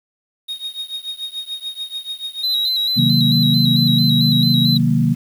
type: tone with tremolo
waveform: triangle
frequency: 3729 Hz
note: A#7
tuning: in tune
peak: -20 dBFS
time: 0.48-2.69 s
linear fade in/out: 10 ms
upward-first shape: triangle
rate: 6.9 Hz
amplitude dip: 95%
type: tone with vibrato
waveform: triangle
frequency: 3951 Hz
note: B7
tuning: in tune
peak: -15 dBFS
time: 2.43-4.78 s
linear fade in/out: 10 ms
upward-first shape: square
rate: 4.5 Hz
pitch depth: 42 cents each way
type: chord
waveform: sine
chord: C half-diminished seventh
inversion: none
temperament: equal with one note detuned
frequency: 130.81 / 157.28 / 185 / 233.1 Hz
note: C3 / Eb3 / Gb3 / Bb3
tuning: 0 / +19 / 0 / 0 cents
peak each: -18 / -18 / -21 / -17 dBFS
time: 2.96-5.15 s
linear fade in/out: 20 ms
effects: 7-bit